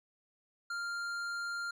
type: tone with hard clipping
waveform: sine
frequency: 1396 Hz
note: F6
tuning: 1 cent flat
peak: -37 dBFS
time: 0.7-1.71 s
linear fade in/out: 5 ms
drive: 10 dB
effects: none